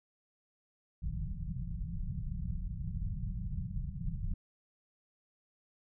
pink low-pass noise, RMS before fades -37 dBFS, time 1.02-4.34 s, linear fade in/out 5 ms, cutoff 190 Hz, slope 96 dB/octave, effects none

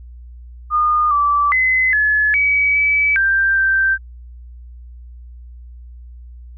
sine tone with pitch steps, 1220 / 1161 / 2037 / 1710 / 2275 / 2294 / 1577 / 1564 Hz, D#6 / D6 / C7 / A6 / C#7 / D7 / G6 / G6, -34 / -20 / -47 / -50 / +44 / -41 / +10 / -4 cents, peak -12 dBFS, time 0.7-3.98 s, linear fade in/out 50 ms, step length 410 ms, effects added 60 Hz sine -34 dBFS peak until 6.57 s

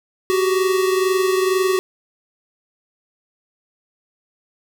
square tone pair together, 374 / 396.1 Hz, F#4 / G4, +19 / +18 cents, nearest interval minor second, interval 99 cents, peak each -17 / -24 dBFS, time 0.3-1.79 s, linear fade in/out 0 ms, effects none

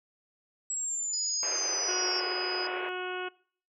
sine exponential sweep, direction down, 7750 to 5430 Hz, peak -30 dBFS, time 0.7-2.2 s, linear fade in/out 2 ms
sine tone, 4978 Hz, D#8, in tune, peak -32 dBFS, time 1.13-2.67 s, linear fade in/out 5 ms
pink band-pass noise, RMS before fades -39 dBFS, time 1.43-2.89 s, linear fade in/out 0 ms, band 350 to 2800 Hz, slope 48 dB/octave
harmonic tone, 365.5 Hz, F#4, 21 cents flat, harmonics 1 / 2 / 3 / 4 / 5 / 6 / 7 / 8 / 9, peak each -36 / -41 / -43 / -39 / -51 / -49 / -43 / -45 / -54 dBFS, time 1.88-3.29 s, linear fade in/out 10 ms
effects noise-tail reverb RT60 0.5 s tail -22 dB re dry

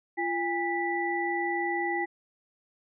sine tone cluster, 343.8 / 812 / 1969 Hz, F4 / G#5 / B6, -27 / -39 / -6 cents, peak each -31 dBFS, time 0.17-2.06 s, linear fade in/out 20 ms, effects none

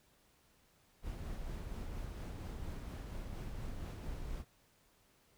brown noise with tremolo, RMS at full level -42 dBFS, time 1.02-4.45 s, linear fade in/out 50 ms, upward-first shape sine, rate 4.3 Hz, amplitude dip 25%, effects pink hiss -70 dBFS RMS until 5.37 s

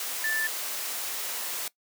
sine tone in noise, 1760 Hz, A6, in tune, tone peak -26 dBFS, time 0.24-0.47 s, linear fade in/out 2 ms, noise white, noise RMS -33 dBFS, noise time 0-1.68 s, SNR +4 dB, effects noise-tail reverb RT60 0.1 s tail -20 dB re dry + high-pass 400 Hz 12 dB/octave

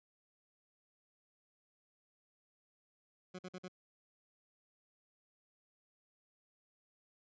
20% pulse tone bursts, 183.2 Hz, F#3, 17 cents flat, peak -39 dBFS, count 4, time 3.34-3.683 s, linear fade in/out 10 ms, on 49 ms, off 49 ms, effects resampled to 16000 Hz

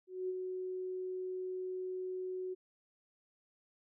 sine tone with ADSR envelope, 370 Hz, F#4, in tune, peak -33 dBFS, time 0.07-2.55 s, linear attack 220 ms, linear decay 33 ms, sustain -4 dB, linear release 22 ms, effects none

